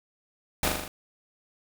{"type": "noise with echo", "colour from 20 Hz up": "pink", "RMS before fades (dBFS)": -25, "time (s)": [0.63, 0.68], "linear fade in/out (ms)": 2, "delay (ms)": 40, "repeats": 5, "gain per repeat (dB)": -3, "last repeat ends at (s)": 0.88, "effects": []}